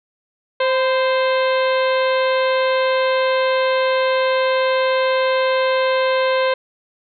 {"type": "harmonic tone with a mistuned harmonic", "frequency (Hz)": 523.3, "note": "C5", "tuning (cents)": 0, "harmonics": [1, 2, 3, 4, 5, 6, 7, 8], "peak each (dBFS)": [-16, -22, -26, -28, -30, -32, -33, -34], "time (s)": [0.6, 6.54], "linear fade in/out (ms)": 5, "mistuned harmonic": 2, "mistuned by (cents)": -40, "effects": []}